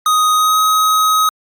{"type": "tone with pitch glide", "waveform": "square", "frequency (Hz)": [1249, 1265.7], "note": ["D#6", "D#6"], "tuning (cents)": [6, 29], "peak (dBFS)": -11, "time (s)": [0.06, 1.29], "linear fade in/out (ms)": 2, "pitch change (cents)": 23, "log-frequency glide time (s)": [0.34, 0.59], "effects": ["Opus 48 kbps"]}